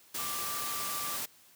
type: tone in noise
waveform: sine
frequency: 1174.7 Hz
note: D6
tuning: in tune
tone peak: -39 dBFS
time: 0.18-1.17 s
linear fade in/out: 10 ms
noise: white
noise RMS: -36 dBFS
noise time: 0.14-1.26 s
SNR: -6 dB
effects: white hiss -60 dBFS RMS until 1.55 s + high-pass 80 Hz 12 dB/octave